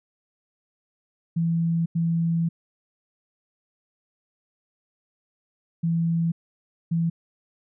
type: tone bursts at uneven times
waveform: sine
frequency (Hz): 166.6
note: E3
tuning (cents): +19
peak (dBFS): -20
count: 4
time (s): 1.36-1.86 / 1.95-2.49 / 5.83-6.32 / 6.91-7.1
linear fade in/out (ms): 10
effects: none